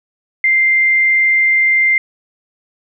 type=tone; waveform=sine; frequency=2093 Hz; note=C7; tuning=in tune; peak=-9 dBFS; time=0.44-1.98 s; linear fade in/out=2 ms; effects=none